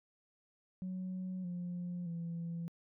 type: tone with pitch steps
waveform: sine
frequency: 185 / 176.65 / 168.67 Hz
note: F#3 / F3 / E3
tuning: 0 / +20 / +40 cents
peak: -36 dBFS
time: 0.82-2.68 s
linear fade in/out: 0 ms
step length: 620 ms
effects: tanh soft clip ceiling -35 dBFS